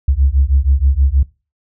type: beating tone pair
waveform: sine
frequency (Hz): 65.41 / 71.71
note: C2 / D2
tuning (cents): 0 / -41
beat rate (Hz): 6.3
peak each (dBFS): -12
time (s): 0.08-1.23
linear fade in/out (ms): 5
effects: noise-tail reverb RT60 0.3 s tail -21 dB re dry + tanh soft clip ceiling -3 dBFS